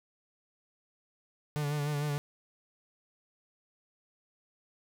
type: tone with vibrato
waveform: 45% pulse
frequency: 146.83 Hz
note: D3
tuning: in tune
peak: -30 dBFS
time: 1.56-2.18 s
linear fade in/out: 0 ms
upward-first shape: sine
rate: 6.6 Hz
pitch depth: 40 cents each way
effects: none